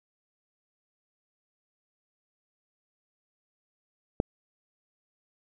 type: click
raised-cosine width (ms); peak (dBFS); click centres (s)
2; -10; 4.201
effects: none